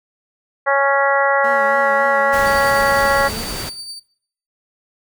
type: harmonic tone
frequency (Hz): 277.4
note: C#4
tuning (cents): +1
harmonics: 2 / 3 / 4 / 5 / 6 / 7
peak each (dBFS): -17 / -19 / -20 / -21 / -22 / -22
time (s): 0.66-3.29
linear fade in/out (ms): 20
type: tone with vibrato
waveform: 20% pulse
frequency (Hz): 226.7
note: A#3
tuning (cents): -48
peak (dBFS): -26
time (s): 1.44-3.44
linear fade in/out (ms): 2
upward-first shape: triangle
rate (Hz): 3.6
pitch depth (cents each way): 110
type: noise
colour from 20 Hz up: pink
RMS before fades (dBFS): -27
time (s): 2.32-3.7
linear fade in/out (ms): 20
type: tone with tremolo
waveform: 35% pulse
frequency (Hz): 4609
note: D8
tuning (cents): -33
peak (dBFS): -26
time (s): 2.45-4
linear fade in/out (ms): 20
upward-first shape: triangle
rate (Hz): 9.8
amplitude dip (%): 50
effects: noise-tail reverb RT60 0.6 s tail -18 dB re dry